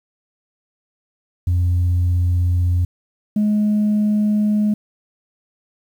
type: tone pair in turn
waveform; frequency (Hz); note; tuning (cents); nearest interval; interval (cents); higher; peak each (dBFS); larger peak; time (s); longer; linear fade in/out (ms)
sine; 88.4 / 210.3; F2 / G#3; +22 / +22; octave + minor third; 1500; second; -12 / -12; neither; 1.47-2.85 / 3.36-4.74; neither; 5
effects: tanh soft clip ceiling -12 dBFS + 8-bit